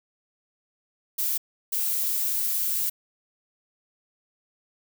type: noise bursts at uneven times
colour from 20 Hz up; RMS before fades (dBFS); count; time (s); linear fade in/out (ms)
violet; -26; 2; 1.18-1.38 / 1.72-2.9; 10
effects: none